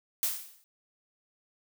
blue noise with exponential decay, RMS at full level -26 dBFS, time 0.23-0.64 s, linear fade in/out 0 ms, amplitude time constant 87 ms, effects none

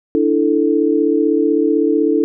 sine chord, D suspended second, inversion none, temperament equal, 293.7 / 329.6 / 440 Hz, D4 / E4 / A4, 0 / 0 / 0 cents, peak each -16 dBFS, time 0.15-2.24 s, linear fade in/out 0 ms, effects none

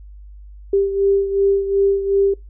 sine beating tone pair, 394.7 / 397.4 Hz, G4 / G4, +12 / +24 cents, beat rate 2.7 Hz, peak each -15 / -21 dBFS, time 0.73-2.34 s, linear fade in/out 5 ms, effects noise-tail reverb RT60 0.2 s tail -23 dB re dry + added 50 Hz sine -36 dBFS peak until 2.49 s

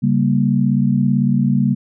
sine chord, G diminished, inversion second, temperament equal with one note detuned, 138.59 / 196 / 234.4 Hz, Db3 / G3 / Bb3, 0 / 0 / +10 cents, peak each -17 dBFS, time 0.02-1.75 s, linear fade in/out 20 ms, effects none

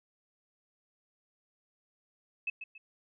sine tone with echo, 2597 Hz, E7, 26 cents flat, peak -30 dBFS, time 2.47-2.5 s, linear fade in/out 5 ms, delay 140 ms, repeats 2, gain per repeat -9 dB, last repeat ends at 2.78 s, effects none

